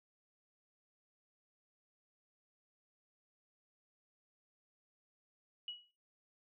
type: tone with exponential decay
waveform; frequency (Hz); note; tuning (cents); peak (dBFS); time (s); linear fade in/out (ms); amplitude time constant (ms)
sine; 2919; F#7; -24; -38; 5.68-5.91; 2; 50
effects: noise-tail reverb RT60 0.3 s tail -22 dB re dry